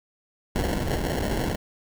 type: noise with sample-and-hold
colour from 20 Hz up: pink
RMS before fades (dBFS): -26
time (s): 0.55-1.56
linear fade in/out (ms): 10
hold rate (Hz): 1225
effects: none